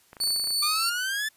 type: clicks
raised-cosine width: 0.5 ms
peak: -29 dBFS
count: 11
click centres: 0.131 / 0.168 / 0.202 / 0.237 / 0.274 / 0.305 / 0.362 / 0.398 / 0.442 / 0.473 / 0.506 s
type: tone with tremolo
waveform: sawtooth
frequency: 4477 Hz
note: C#8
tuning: 16 cents sharp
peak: -20 dBFS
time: 0.2-0.9 s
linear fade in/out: 10 ms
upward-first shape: sine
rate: 3 Hz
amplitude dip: 30%
type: exponential sweep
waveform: sawtooth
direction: up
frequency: 1187 to 1764 Hz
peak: -23 dBFS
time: 0.62-1.29 s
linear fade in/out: 10 ms
effects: white hiss -61 dBFS RMS until 1.36 s + resampled to 32000 Hz